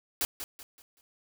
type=noise with echo; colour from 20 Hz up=white; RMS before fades=-29 dBFS; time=0.21-0.25 s; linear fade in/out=0 ms; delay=190 ms; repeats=4; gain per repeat=-9 dB; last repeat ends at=1.01 s; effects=none